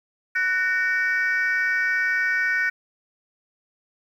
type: tone cluster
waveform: sine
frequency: 1491 / 1837 / 2281 Hz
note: F#6 / A#6 / C#7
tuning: +13 / -26 / +49 cents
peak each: -21 / -23 / -27 dBFS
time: 0.35-2.7 s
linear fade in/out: 10 ms
effects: tanh soft clip ceiling -14 dBFS + 9-bit